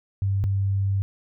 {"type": "tone pair in turn", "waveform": "sine", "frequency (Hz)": [98.1, 98.1], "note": ["G2", "G2"], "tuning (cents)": [2, 2], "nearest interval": "unison", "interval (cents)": 0, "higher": "neither", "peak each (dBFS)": -20, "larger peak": "neither", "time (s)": [[0.22, 0.44], [0.44, 1.02]], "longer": "second", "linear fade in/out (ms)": 0, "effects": []}